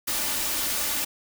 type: noise with comb filter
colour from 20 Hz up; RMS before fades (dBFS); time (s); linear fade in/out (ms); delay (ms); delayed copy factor
white; -27; 0.07-1.05; 10; 3.4; +0.5
effects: none